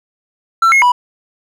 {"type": "tone with pitch steps", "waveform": "triangle", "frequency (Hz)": [1344, 2163, 981], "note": ["E6", "C#7", "B5"], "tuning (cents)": [33, -43, -12], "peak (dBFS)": -5, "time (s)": [0.62, 0.92], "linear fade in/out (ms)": 5, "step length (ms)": 100, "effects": []}